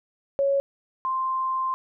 sine tone pair in turn, 554.4 / 1046.6 Hz, C#5 / C6, 0 / 0 cents, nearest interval major seventh, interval 1100 cents, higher second, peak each -19 / -23 dBFS, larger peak first, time 0.39-0.6 / 1.05-1.74 s, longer second, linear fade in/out 0 ms, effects none

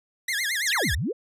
sawtooth tone with vibrato, 1864.7 Hz, A#6, in tune, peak -21 dBFS, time 0.28-0.95 s, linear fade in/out 5 ms, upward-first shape sine, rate 9 Hz, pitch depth 240 cents each way
sine exponential two-way sweep, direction down then up, 10150 to 55 to 566 Hz, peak -24 dBFS, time 0.65-1.13 s, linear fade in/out 20 ms, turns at 0.94 s
effects resampled to 32000 Hz

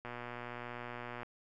click train, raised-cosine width 0.5 ms, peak -28 dBFS, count 144, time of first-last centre 0.05-1.232 s, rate 121 Hz, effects none

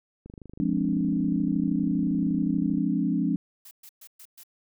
click train, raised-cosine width 3 ms, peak -30 dBFS, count 65, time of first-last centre 0.26-2.78 s, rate 25.4 Hz
sine chord, D half-diminished seventh, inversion first, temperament equal, 174.61 / 207.7 / 261.6 / 293.7 Hz, F3 / Ab3 / C4 / D4, 0 / 0 / 0 / 0 cents, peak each -28 dBFS, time 0.6-3.36 s, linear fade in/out 0 ms
blue noise bursts, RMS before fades -47 dBFS, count 5, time 3.65-4.435 s, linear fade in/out 5 ms, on 61 ms, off 120 ms
effects none

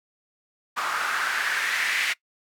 white noise with band-pass filter sweep, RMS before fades -26 dBFS, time 0.76-2.14 s, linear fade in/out 20 ms, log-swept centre 1200 to 2200 Hz, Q 3.4, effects noise-tail reverb RT60 0.1 s tail -22 dB re dry

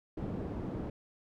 white low-pass noise, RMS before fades -38 dBFS, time 0.17-0.9 s, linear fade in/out 5 ms, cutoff 300 Hz, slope 12 dB/octave, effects none

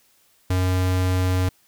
square tone, 92.1 Hz, F#2, 7 cents flat, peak -19 dBFS, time 0.5-1.49 s, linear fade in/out 5 ms, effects white hiss -60 dBFS RMS until 1.67 s

